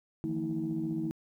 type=tone cluster; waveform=sine; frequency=155.6 / 170.4 / 225.7 / 321.3 Hz; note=D#3 / F3 / A3 / E4; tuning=0 / -42 / +44 / -44 cents; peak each=-37 / -38 / -37 / -32 dBFS; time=0.24-1.11 s; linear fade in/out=0 ms; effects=tanh soft clip ceiling -23 dBFS + 11-bit